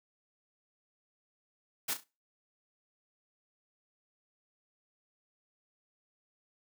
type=noise with echo; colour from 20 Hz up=white; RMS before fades=-33 dBFS; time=1.88-1.94 s; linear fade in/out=10 ms; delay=34 ms; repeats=3; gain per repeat=-10 dB; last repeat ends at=2.042 s; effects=noise-tail reverb RT60 0.3 s tail -23 dB re dry + high-pass 100 Hz 12 dB/octave